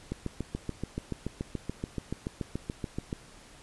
click train, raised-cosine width 3 ms, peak -19 dBFS, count 22, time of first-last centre 0.12-3.129 s, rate 6.98 Hz, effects pink hiss -53 dBFS RMS until 3.62 s + resampled to 24000 Hz

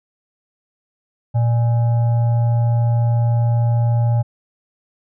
sine tone with frequency modulation, 116.8 Hz, A#2, 4 cents sharp, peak -13 dBFS, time 1.34-4.23 s, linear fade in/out 20 ms, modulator 710 Hz, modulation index 0.26, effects none

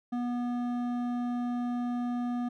sine tone with hard clipping, 243.2 Hz, B3, 26 cents flat, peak -31 dBFS, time 0.12-2.49 s, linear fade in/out 10 ms, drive 10 dB, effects none

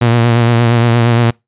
sawtooth tone with vibrato, 117.7 Hz, A#2, 17 cents sharp, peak -4 dBFS, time 0.01-1.31 s, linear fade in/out 10 ms, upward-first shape triangle, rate 8.6 Hz, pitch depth 50 cents each way, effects noise-tail reverb RT60 0.2 s tail -25 dB re dry + resampled to 8000 Hz

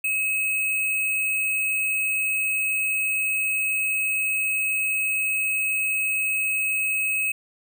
sine tone with sample-and-hold, 2564 Hz, E7, 49 cents flat, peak -21 dBFS, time 0.04-7.32 s, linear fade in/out 5 ms, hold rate 11025 Hz, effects none

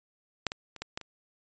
clicks, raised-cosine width 0.2 ms, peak -9 / -18 / -27 / -18 / -17 / -26 dBFS, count 6, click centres 0.467 / 0.519 / 0.763 / 0.82 / 0.975 / 1.013 s, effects resampled to 16000 Hz

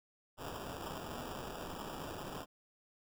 white noise with sample-and-hold, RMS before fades -44 dBFS, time 0.37-2.46 s, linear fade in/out 50 ms, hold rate 2100 Hz, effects none

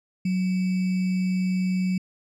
sine tone with sample-and-hold, 185 Hz, F#3, in tune, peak -21 dBFS, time 0.25-1.98 s, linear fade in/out 5 ms, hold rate 2450 Hz, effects low-pass 7000 Hz 12 dB/octave

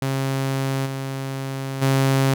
sawtooth tone with level steps, 135 Hz, C#3, 45 cents flat, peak -17 / -22 / -12 dBFS, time 0.02-2.34 s, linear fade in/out 2 ms, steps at 0.85 / 1.81 s, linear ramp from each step 20 ms, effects none

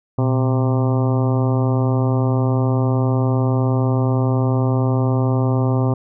harmonic tone with a mistuned harmonic, 130.81 Hz, C3, in tune, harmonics 1 / 2 / 3 / 4 / 5 / 6 / 7 / 8 / 9, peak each -16 / -22 / -26 / -28 / -30 / -32 / -33 / -34 / -35 dBFS, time 0.18-5.94 s, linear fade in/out 5 ms, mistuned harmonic 1, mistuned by -120 cents, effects none

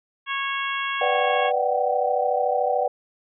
harmonic tone, 550 Hz, C#5, 14 cents flat, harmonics 2 / 3 / 4 / 5 / 6, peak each -28 / -30 / -31 / -32 / -33 dBFS, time 0.26-1.52 s, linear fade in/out 50 ms
sine chord, G major seventh, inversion first, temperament equal with one note detuned, 493.9 / 587.3 / 740 / 773.6 Hz, B4 / D5 / F#5 / G5, 0 / 0 / 0 / -23 cents, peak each -25 dBFS, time 1.01-2.88 s, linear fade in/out 5 ms
effects none

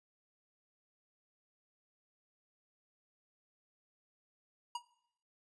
square tone with exponential decay, 955 Hz, A#5, 42 cents sharp, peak -34 dBFS, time 4.75-4.83 s, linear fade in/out 5 ms, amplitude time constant 17 ms, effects noise-tail reverb RT60 0.7 s tail -18 dB re dry + resampled to 22050 Hz

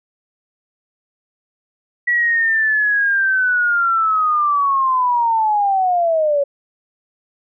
sine linear sweep, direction down, 1941 to 554.4 Hz, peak -13 dBFS, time 2.07-6.44 s, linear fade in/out 10 ms, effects none

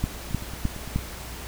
two click trains, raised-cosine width 5 ms, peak -24 / -11 dBFS, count 7 / 4, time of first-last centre 0.31-0.99 / 0.04-0.96 s, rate 8.83 / 3.26 Hz, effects added 60 Hz sine -39 dBFS peak until 1.47 s + pink hiss -39 dBFS RMS until 1.47 s

